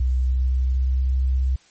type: tone with pitch glide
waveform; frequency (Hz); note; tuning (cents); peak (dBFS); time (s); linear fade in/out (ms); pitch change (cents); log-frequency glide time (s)
sine; 63.5 to 64.91; B1 to C2; +49 to -13; -17; 0-1.56; 5; +38; 0.18-1.06
effects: white hiss -55 dBFS RMS until 1.7 s + MP3 32 kbps